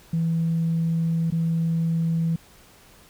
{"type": "tone with dropouts", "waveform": "sine", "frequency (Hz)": 164.81, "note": "E3", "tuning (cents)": 0, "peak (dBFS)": -19, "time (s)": [0.13, 2.36], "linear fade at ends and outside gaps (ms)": 5, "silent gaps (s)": [1.304, 1.322], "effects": ["tanh soft clip ceiling -16 dBFS", "pink hiss -52 dBFS RMS until 3.09 s"]}